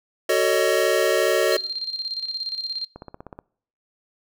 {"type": "chord", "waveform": "square", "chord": "D# half-diminished seventh", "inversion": "first", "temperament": "just", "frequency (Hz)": [373.4, 448, 560, 622.3], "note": ["F#4", "A4", "C#5", "D#5"], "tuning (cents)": [16, 31, 18, 0], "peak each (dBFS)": -24, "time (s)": [0.29, 1.57], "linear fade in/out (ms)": 5}
{"type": "tone with tremolo", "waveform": "sine", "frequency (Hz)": 4184, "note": "C8", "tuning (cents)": -1, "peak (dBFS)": -24, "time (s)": [1.52, 2.85], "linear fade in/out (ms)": 2, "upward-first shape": "square", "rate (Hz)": 17, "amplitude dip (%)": 60}
{"type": "click train", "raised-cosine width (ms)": 1, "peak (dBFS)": -23, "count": 8, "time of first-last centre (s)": [2.96, 3.389], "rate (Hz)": 16.3}
{"effects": ["noise-tail reverb RT60 0.6 s tail -25 dB re dry"]}